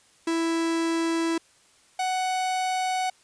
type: tone pair in turn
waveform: 45% pulse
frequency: 330.3 / 743.6 Hz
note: E4 / F#5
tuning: +4 / +8 cents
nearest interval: octave + major second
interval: 1404 cents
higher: second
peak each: -23 / -24 dBFS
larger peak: first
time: 0.27-1.38 / 1.99-3.1 s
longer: neither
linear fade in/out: 5 ms
effects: white hiss -59 dBFS RMS until 3.23 s + resampled to 22050 Hz